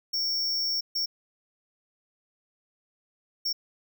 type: tone bursts at uneven times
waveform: square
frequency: 5480 Hz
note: F8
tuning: 34 cents flat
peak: -26 dBFS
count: 3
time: 0.13-0.81 / 0.95-1.06 / 3.45-3.53 s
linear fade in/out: 10 ms
effects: none